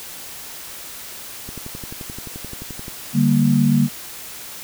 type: click train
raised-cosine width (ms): 3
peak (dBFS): -20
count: 17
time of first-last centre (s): 1.49-2.881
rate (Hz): 11.5
type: chord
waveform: sine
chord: G minor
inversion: second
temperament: equal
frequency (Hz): 146.83 / 196 / 233.1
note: D3 / G3 / Bb3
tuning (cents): 0 / 0 / 0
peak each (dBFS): -17 / -19 / -16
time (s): 3.13-3.89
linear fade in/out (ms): 50
effects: white hiss -35 dBFS RMS until 4.63 s